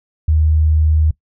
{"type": "tone", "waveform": "sine", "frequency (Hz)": 77.78, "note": "D#2", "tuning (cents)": 0, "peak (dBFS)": -10, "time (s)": [0.28, 1.11], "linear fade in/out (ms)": 5, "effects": ["noise-tail reverb RT60 0.1 s tail -20 dB re dry"]}